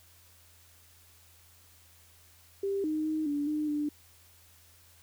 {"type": "tone with pitch steps", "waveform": "sine", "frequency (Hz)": [395, 309.2, 311.9, 289.6, 302.9, 295.9], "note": ["G4", "D#4", "D#4", "D4", "D#4", "D4"], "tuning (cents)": [13, -11, 4, -24, -46, 13], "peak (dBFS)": -28, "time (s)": [2.63, 3.89], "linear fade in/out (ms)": 5, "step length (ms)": 210, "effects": ["added 85 Hz sine -62 dBFS peak until 5.02 s", "white hiss -60 dBFS RMS until 5.02 s"]}